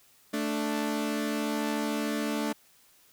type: tone pair together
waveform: sawtooth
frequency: 220 / 293.7 Hz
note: A3 / D4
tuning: 0 / 0 cents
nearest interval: perfect fourth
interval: 500 cents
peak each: -27 dBFS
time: 0.33-2.53 s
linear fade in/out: 10 ms
effects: white hiss -61 dBFS RMS until 3.12 s